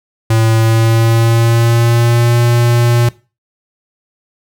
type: tone with pitch glide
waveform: square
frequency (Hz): 112.5 to 119.19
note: A2 to A#2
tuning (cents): +39 to +39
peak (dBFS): -9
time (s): 0.3-3.09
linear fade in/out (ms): 5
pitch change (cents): +100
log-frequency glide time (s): 0.6-2.39
effects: noise-tail reverb RT60 0.3 s tail -19 dB re dry